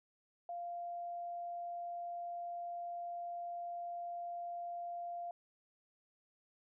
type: tone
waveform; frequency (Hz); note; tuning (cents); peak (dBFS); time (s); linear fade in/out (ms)
sine; 695; F5; -9; -40; 0.49-5.31; 2
effects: none